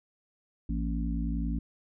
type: harmonic tone with a mistuned harmonic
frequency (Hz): 56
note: A1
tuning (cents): +31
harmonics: 1 / 3 / 4 / 5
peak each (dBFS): -30 / -35 / -36 / -37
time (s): 0.69-1.59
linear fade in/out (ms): 5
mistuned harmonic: 4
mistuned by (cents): +44
effects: none